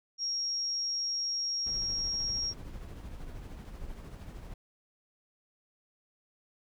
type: tone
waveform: sine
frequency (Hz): 5588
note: F8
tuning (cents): 0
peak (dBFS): -30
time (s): 0.18-2.54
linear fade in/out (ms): 50
type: noise with tremolo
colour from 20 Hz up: brown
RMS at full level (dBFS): -41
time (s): 1.66-4.54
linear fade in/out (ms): 5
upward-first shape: triangle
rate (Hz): 13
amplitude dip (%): 45
effects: none